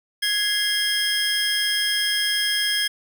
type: tone cluster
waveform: square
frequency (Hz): 1663 / 2086 / 3232 / 5170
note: G#6 / C7 / G#7 / E8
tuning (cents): +2 / -6 / -48 / -34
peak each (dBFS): -26 / -32 / -24 / -27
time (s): 0.22-2.88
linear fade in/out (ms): 10
effects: none